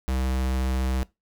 square tone, 64.8 Hz, C2, 16 cents flat, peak -24 dBFS, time 0.08-1.03 s, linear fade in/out 0 ms, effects noise-tail reverb RT60 0.2 s tail -20 dB re dry

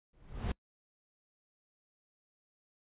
brown noise with exponential growth, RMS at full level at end -28 dBFS, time 0.13-0.52 s, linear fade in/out 5 ms, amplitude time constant 84 ms, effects noise-tail reverb RT60 0.1 s tail -26 dB re dry + resampled to 8000 Hz

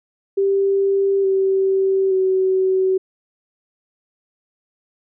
sine tone with pitch steps, 393 / 385.1 / 377.4 Hz, G4 / G4 / F#4, +4 / -31 / +34 cents, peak -14 dBFS, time 0.37-2.98 s, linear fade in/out 10 ms, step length 870 ms, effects none

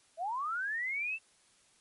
sine linear sweep, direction up, 625 to 2700 Hz, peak -32 dBFS, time 0.17-1.19 s, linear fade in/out 50 ms, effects white hiss -66 dBFS RMS until 1.8 s + MP3 48 kbps

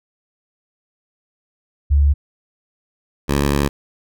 sine / 10% pulse tone pair in turn, 71.5 / 70.92 Hz, D2 / C#2, -46 / +40 cents, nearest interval unison, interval 14 cents, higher first, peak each -10 / -7 dBFS, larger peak second, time 1.9-2.14 / 3.28-3.69 s, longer second, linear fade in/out 20 ms, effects none

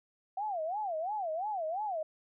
sine tone with vibrato, 733 Hz, F#5, 16 cents flat, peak -32 dBFS, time 0.37-2.03 s, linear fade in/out 5 ms, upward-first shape sine, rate 2.9 Hz, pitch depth 280 cents each way, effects none

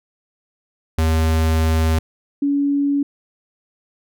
square / sine tone pair in turn, 80.2 / 283.3 Hz, E2 / C#4, -47 / +38 cents, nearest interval octave + minor seventh, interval 2185 cents, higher second, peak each -15 dBFS, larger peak neither, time 0.98-1.99 / 2.42-3.03 s, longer first, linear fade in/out 5 ms, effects none

